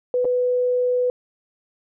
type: tone with dropouts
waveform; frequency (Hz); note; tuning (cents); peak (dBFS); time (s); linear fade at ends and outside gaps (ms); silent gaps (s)
sine; 496.5; B4; +9; -17; 0.14-1.1; 1; 0.246-0.252
effects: none